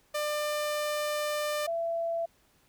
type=tone pair in turn; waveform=sawtooth / sine; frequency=597 / 670.1 Hz; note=D5 / E5; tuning=+28 / +28 cents; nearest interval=major second; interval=200 cents; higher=second; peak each=-25 / -28 dBFS; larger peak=first; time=0.14-1.67 / 1.67-2.26 s; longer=first; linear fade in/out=10 ms; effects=pink hiss -66 dBFS RMS until 2.68 s